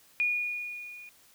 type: tone with level ramp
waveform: sine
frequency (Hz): 2445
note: D#7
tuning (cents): -31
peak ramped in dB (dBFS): -23 to -45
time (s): 0.2-1.09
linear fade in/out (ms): 0
effects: white hiss -60 dBFS RMS until 1.34 s